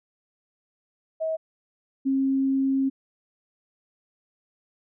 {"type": "tone pair in turn", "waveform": "sine", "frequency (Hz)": [640, 269.1], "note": ["D#5", "C4"], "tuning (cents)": [49, 49], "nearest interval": "octave + minor third", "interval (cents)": 1500, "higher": "first", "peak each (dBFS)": [-24, -20], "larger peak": "second", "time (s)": [[1.2, 1.37], [2.05, 2.9]], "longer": "second", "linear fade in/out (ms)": 20, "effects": []}